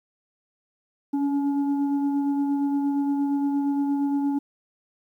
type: tone with frequency modulation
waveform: sine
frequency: 281.2 Hz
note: C#4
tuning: 25 cents sharp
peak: -21 dBFS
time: 1.13-4.39 s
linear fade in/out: 10 ms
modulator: 571 Hz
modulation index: 0.4
effects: 10-bit

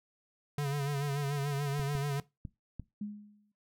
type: tone with vibrato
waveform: square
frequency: 142.1 Hz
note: C#3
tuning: 43 cents sharp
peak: -31 dBFS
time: 0.58-2.2 s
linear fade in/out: 2 ms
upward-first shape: sine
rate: 6.9 Hz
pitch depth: 53 cents each way
type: clicks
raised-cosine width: 5 ms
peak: -28 dBFS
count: 4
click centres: 1.796 / 1.952 / 2.452 / 2.797 s
type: tone with exponential decay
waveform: sine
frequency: 207.7 Hz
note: G#3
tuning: in tune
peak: -33 dBFS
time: 3.01-3.52 s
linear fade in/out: 5 ms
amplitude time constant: 110 ms
effects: noise-tail reverb RT60 0.2 s tail -18 dB re dry

